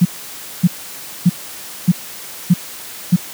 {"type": "tone bursts", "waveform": "sine", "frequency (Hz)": 176.9, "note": "F3", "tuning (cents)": 23, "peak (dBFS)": -5, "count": 6, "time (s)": [0.01, 3.162], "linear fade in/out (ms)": 10, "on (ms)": 42, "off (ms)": 580, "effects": ["white hiss -32 dBFS RMS until 3.33 s", "high-pass 100 Hz 12 dB/octave"]}